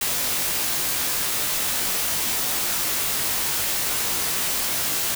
white noise with comb filter, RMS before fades -24 dBFS, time 0.01-5.15 s, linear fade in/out 5 ms, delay 18 ms, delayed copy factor -0.6, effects none

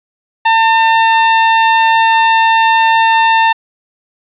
sawtooth tone, 901 Hz, A5, 41 cents sharp, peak -3 dBFS, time 0.45-3.53 s, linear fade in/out 10 ms, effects resampled to 8000 Hz + 7-bit

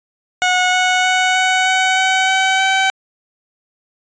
15% pulse tone with pitch steps, 731 / 736.1 / 741.2 / 746.4 / 751.6 / 756.8 / 762 / 767.3 Hz, F#5 / F#5 / F#5 / F#5 / F#5 / F#5 / G5 / G5, -21 / -9 / +3 / +15 / +27 / +39 / -49 / -37 cents, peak -6 dBFS, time 0.42-2.9 s, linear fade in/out 0 ms, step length 310 ms, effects resampled to 16000 Hz

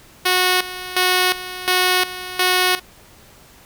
5% pulse tone with tremolo, 366.1 Hz, F#4, 18 cents flat, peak -3 dBFS, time 0.25-2.8 s, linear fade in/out 10 ms, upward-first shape square, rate 1.4 Hz, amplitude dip 80%, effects pink hiss -47 dBFS RMS until 3.65 s

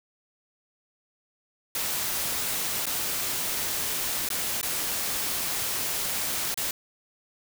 white noise with dropouts, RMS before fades -29 dBFS, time 1.75-6.71 s, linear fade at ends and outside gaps 2 ms, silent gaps 2.857-2.866 / 4.289-4.302 / 4.614-4.629 / 6.543-6.574 s, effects none

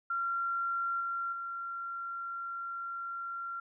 sine tone with level steps, 1374 Hz, F6, 29 cents flat, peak -30 / -32 / -36 dBFS, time 0.1-3.6 s, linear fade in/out 5 ms, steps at 1 / 1.32 s, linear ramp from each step 10 ms, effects none

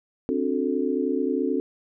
sine chord, D dominant seventh, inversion third, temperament just, 264.3 / 293.7 / 367.1 / 440.5 Hz, C4 / D4 / F#4 / A4, +18 / 0 / -14 / +2 cents, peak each -26 / -28 / -28 / -28 dBFS, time 0.29-1.6 s, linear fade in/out 0 ms, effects none

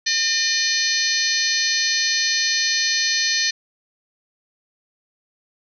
harmonic tone, 605 Hz, D#5, 49 cents flat, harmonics 3 / 4 / 5 / 6 / 7 / 8 / 9 / 10, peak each -24 / -29 / -32 / -29 / -22 / -27 / -31 / -25 dBFS, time 0.06-3.51 s, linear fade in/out 10 ms, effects none

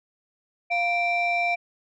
sine tone pair together, 698.5 / 2349 Hz, F5 / D7, 0 / 0 cents, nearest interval octave + major sixth, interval 2100 cents, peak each -22 dBFS, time 0.7-1.56 s, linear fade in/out 20 ms, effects tanh soft clip ceiling -18 dBFS

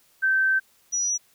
sine tone pair in turn, 1550 / 5852 Hz, G6 / F#8, -20 / -20 cents, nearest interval octave + major seventh, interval 2300 cents, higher second, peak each -18 / -22 dBFS, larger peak first, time 0.22-0.6 / 0.92-1.18 s, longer first, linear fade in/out 20 ms, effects white hiss -61 dBFS RMS until 1.34 s

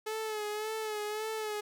sawtooth tone with vibrato, 429.3 Hz, A4, 43 cents flat, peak -30 dBFS, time 0.06-1.61 s, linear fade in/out 10 ms, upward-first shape sine, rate 1.8 Hz, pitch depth 45 cents each way, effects none

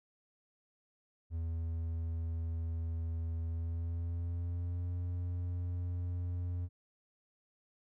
triangle tone with pitch glide, 82.41 to 88.32 Hz, E2 to F2, 0 to +20 cents, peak -32 dBFS, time 1.3-6.69 s, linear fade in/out 50 ms, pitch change +120 cents, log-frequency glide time 3.46-4.93 s, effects none

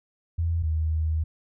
sine tone pair in turn, 83.5 / 79.06 Hz, E2 / D#2, +23 / +28 cents, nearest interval minor second, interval 95 cents, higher first, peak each -22 dBFS, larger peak neither, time 0.38-0.63 / 0.63-1.24 s, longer second, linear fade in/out 10 ms, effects none

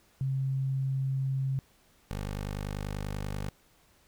sine / 15% pulse tone pair in turn, 134.1 / 50.23 Hz, C3 / G1, +43 / +43 cents, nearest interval octave + perfect fourth, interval 1700 cents, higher first, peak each -27 dBFS, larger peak neither, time 0.21-1.59 / 2.11-3.49 s, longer neither, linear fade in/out 0 ms, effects pink hiss -64 dBFS RMS until 4.07 s

